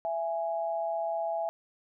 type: tone pair together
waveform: sine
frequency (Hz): 665.5 / 830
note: E5 / G#5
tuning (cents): +16 / -1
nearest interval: major third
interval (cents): 383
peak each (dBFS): -30 / -34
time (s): 0.05-1.49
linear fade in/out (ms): 0
effects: none